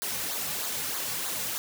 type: noise with flanger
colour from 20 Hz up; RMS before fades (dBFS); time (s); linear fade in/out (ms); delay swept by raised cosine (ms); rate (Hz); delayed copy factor
white; -32; 0.02-1.58; 0; 0.35 to 3.15; 3.2; -0.7
effects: none